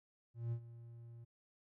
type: tone with ADSR envelope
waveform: triangle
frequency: 117.2 Hz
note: A#2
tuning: 10 cents sharp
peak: -33 dBFS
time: 0.34-1.25 s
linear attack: 180 ms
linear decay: 77 ms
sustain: -16 dB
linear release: 14 ms
effects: none